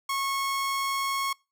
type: tone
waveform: sawtooth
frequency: 1095 Hz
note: C#6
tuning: 22 cents flat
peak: -23 dBFS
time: 0.09-1.33 s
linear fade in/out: 5 ms
effects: noise-tail reverb RT60 0.3 s tail -26 dB re dry